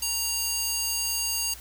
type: tone with high-pass filter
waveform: square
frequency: 932.3 Hz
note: A#5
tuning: in tune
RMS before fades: -28 dBFS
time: 0.02-1.54 s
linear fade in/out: 5 ms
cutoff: 5200 Hz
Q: 0.97
effects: added 60 Hz sine -46 dBFS peak until 1.6 s + white hiss -46 dBFS RMS until 1.6 s